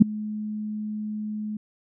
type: tone with ADSR envelope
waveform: sine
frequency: 212.7 Hz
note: G#3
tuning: 42 cents sharp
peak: -5 dBFS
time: 0-1.57 s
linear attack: 20 ms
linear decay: 6 ms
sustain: -23 dB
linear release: 4 ms
effects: none